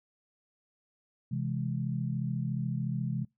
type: chord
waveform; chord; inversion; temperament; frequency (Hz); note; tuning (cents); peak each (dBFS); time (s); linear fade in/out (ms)
sine; C augmented; none; equal; 130.81 / 164.81 / 207.7; C3 / E3 / G#3; 0 / 0 / 0; -32 / -35 / -36; 1.31-3.25; 10
effects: noise-tail reverb RT60 0.2 s tail -24 dB re dry